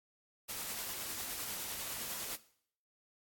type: noise with tremolo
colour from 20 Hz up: white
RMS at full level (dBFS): -40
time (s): 0.48-2.37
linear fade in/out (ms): 20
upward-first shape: sine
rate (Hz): 9.9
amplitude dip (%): 25
effects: noise-tail reverb RT60 0.6 s tail -17 dB re dry + AAC 64 kbps